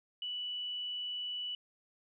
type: tone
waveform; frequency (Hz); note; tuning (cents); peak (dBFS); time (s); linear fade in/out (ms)
sine; 2960; F#7; 0; -36; 0.22-1.55; 2
effects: none